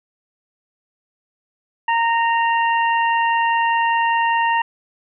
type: harmonic tone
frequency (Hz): 925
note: A#5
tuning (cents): -14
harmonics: 1 / 2 / 3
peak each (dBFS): -16 / -22 / -26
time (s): 1.88-4.62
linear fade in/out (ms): 5
effects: none